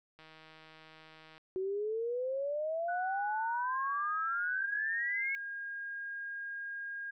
click train, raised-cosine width 0.3 ms, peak -39 dBFS, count 189, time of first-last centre 0.19-1.38 s, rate 158 Hz
sine exponential sweep, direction up, 370 to 2217 Hz, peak -32 dBFS, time 1.56-5.35 s, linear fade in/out 0 ms
sine tone with pitch glide, 1480 to 1623.3 Hz, F#6 to G#6, 0 to -40 cents, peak -38 dBFS, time 2.88-7.11 s, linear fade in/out 10 ms, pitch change +160 cents, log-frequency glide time 3.55-3.78 s
effects none

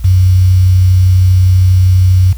sine tone with quantisation, 92.5 Hz, F#2, in tune, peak -4 dBFS, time 0.04-2.33 s, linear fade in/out 10 ms, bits 5, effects added 60 Hz sine -20 dBFS peak until 2.37 s + white hiss -42 dBFS RMS until 2.37 s

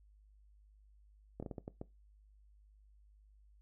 slowing click train, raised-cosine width 2 ms, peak -29 dBFS, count 7, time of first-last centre 1.4-1.814 s, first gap 26 ms, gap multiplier 1.39, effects noise-tail reverb RT60 0.2 s tail -19 dB re dry + added 51 Hz sine -61 dBFS peak until 3.61 s

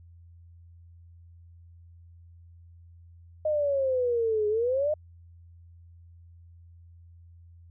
sine exponential two-way sweep, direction down then up, 622.3 to 415.3 to 622.3 Hz, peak -23 dBFS, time 3.45-4.94 s, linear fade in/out 5 ms, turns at 4.48 s, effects added 85 Hz sine -49 dBFS peak until 7.7 s

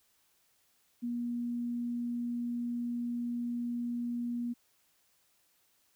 sine tone, 239.4 Hz, A#3, 46 cents sharp, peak -32 dBFS, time 1.02-4.54 s, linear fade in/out 20 ms, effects white hiss -71 dBFS RMS until 5.95 s

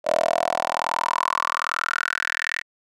10% pulse tone with high-pass filter sweep, 41.2 Hz, E1, in tune, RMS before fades -24 dBFS, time 0.04-2.63 s, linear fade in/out 50 ms, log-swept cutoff 600 to 1900 Hz, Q 6.5, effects low-pass 9000 Hz 12 dB/octave

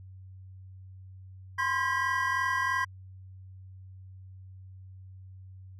triangle tone cluster, 1019 / 1062 / 1613 / 1939 Hz, C6 / C6 / G6 / B6, -46 / +25 / +49 / -32 cents, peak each -30 dBFS, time 1.58-2.85 s, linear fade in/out 10 ms, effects added 94 Hz sine -45 dBFS peak until 5.79 s

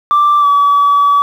sine tone with pitch glide, 1174.7 to 1143.2 Hz, D6 to D6, 0 to -47 cents, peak -5 dBFS, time 0.11-1.22 s, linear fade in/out 0 ms, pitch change -47 cents, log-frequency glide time 0.4-0.46 s, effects tanh soft clip ceiling -4 dBFS + 7-bit

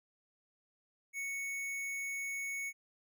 sine tone with hard clipping, 2217 Hz, C#7, in tune, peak -38 dBFS, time 1.13-2.73 s, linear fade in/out 50 ms, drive 16 dB, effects none

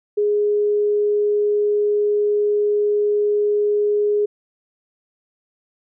sine tone, 415.3 Hz, G#4, in tune, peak -15 dBFS, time 0.17-4.26 s, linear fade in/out 10 ms, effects none

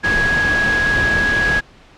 sine tone in noise, 1661.2 Hz, G#6, in tune, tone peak -14 dBFS, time 0.03-1.61 s, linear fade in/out 20 ms, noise pink, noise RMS -21 dBFS, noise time 0.03-1.61 s, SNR +4 dB, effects pink hiss -46 dBFS RMS until 1.97 s + low-pass 4000 Hz 12 dB/octave

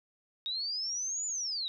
sine linear two-way sweep, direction up then down, 3729 to 7040 to 3729 Hz, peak -32 dBFS, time 0.46-1.68 s, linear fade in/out 0 ms, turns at 1.26 s, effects none

